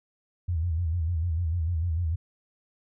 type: tone with vibrato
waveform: sine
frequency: 83.7 Hz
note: E2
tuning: 27 cents sharp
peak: -24 dBFS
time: 0.48-2.16 s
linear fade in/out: 10 ms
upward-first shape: square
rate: 6.7 Hz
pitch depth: 89 cents each way
effects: none